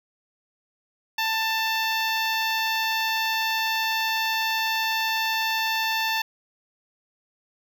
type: tone with notch filter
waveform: 10% pulse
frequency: 888 Hz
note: A5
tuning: 16 cents sharp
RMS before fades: -25 dBFS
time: 1.18-6.22 s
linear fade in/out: 5 ms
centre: 9200 Hz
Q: 0.56
effects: none